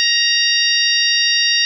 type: harmonic tone with a mistuned harmonic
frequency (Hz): 932.3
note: A#5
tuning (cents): 0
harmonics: 2 / 3 / 4 / 5 / 6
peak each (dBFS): -19 / -19 / -19 / -19 / -19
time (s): 0-1.65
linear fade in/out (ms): 0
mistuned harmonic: 2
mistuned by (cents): +16
effects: none

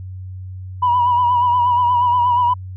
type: tone with vibrato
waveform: sine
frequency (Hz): 976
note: B5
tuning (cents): -21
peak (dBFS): -11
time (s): 0.82-2.54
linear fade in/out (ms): 10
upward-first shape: sine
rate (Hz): 8.4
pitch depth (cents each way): 44
effects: tanh soft clip ceiling -8 dBFS + added 93 Hz sine -28 dBFS peak until 2.76 s

